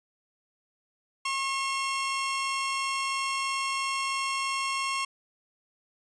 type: tone pair together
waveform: sawtooth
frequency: 1081.8 / 2726 Hz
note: C#6 / F7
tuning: -43 / -43 cents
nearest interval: octave + major third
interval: 1600 cents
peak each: -25 / -30 dBFS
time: 1.25-5.05 s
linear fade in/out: 5 ms
effects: resampled to 22050 Hz